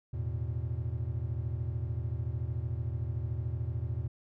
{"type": "chord", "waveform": "triangle", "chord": "E suspended fourth", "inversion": "none", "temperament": "equal", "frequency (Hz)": [82.41, 110, 123.47], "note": ["E2", "A2", "B2"], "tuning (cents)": [0, 0, 0], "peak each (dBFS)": -34, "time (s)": [0.13, 4.08], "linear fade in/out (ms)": 10, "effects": []}